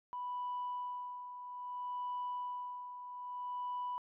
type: tone with tremolo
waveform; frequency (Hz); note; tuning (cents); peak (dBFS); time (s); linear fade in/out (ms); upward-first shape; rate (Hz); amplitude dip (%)
sine; 987.8; B5; 0; -35; 0.13-3.98; 0; sine; 0.61; 65
effects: tanh soft clip ceiling -33 dBFS